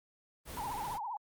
pink noise, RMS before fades -44 dBFS, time 0.45-0.99 s, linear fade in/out 50 ms
sine tone with vibrato, 899 Hz, A5, 37 cents sharp, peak -36 dBFS, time 0.57-1.17 s, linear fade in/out 2 ms, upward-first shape triangle, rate 15 Hz, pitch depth 220 cents each way
effects Opus 24 kbps

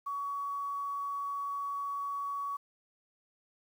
sine tone, 1127 Hz, C#6, 28 cents sharp, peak -33 dBFS, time 0.06-2.57 s, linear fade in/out 10 ms, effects 10-bit

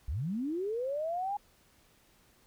sine linear sweep, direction up, 53 to 830.6 Hz, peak -31 dBFS, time 0.08-1.37 s, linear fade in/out 5 ms, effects pink hiss -65 dBFS RMS until 2.46 s

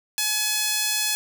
sawtooth tone with high-pass filter, 849 Hz, G#5, 38 cents sharp, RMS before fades -24 dBFS, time 0.18-1.15 s, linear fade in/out 0 ms, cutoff 3400 Hz, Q 0.65, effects none

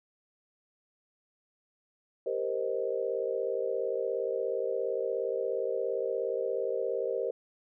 sine chord, C minor seventh, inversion second, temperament equal, 392 / 466.2 / 523.3 / 622.3 Hz, G4 / Bb4 / C5 / Eb5, 0 / 0 / 0 / 0 cents, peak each -35 / -33 / -33 / -38 dBFS, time 2.26-7.31 s, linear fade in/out 5 ms, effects none

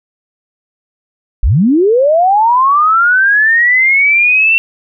sine linear sweep, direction up, 34.65 to 2716 Hz, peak -6 dBFS, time 1.43-4.58 s, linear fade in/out 0 ms, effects none

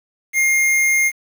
square tone, 2125 Hz, C7, 26 cents sharp, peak -14 dBFS, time 0.33-1.12 s, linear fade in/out 50 ms, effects 7-bit

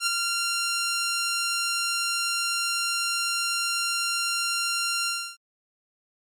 10% pulse tone with ADSR envelope, 1384 Hz, F6, 16 cents flat, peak -12 dBFS, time 0-5.37 s, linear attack 67 ms, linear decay 13 ms, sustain -4 dB, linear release 300 ms, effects MP3 64 kbps

